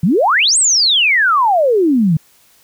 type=exponential two-way sweep; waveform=sine; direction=up then down; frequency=148.2 to 8650 to 148.2 Hz; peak=-9 dBFS; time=0.03-2.17 s; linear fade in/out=5 ms; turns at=0.58 s; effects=white hiss -51 dBFS RMS until 2.63 s